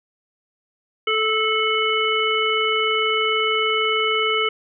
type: harmonic tone with a mistuned harmonic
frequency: 436.7 Hz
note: A4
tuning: 13 cents flat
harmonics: 1 / 3 / 5 / 7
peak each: -23 / -23 / -23 / -23 dBFS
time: 1.07-4.49 s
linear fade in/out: 5 ms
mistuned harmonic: 7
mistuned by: -40 cents
effects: none